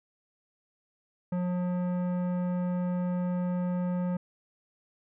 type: tone with tanh clipping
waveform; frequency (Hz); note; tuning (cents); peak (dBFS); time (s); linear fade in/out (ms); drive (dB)
sine; 179.2; F3; +45; -29; 1.32-4.17; 5; 14
effects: none